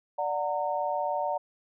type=chord; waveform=sine; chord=D augmented; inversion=none; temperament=just; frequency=587.3 / 734.2 / 917.7 Hz; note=D5 / F#5 / A#5; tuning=0 / -14 / -27 cents; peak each=-31 dBFS; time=0.18-1.38 s; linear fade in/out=10 ms; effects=none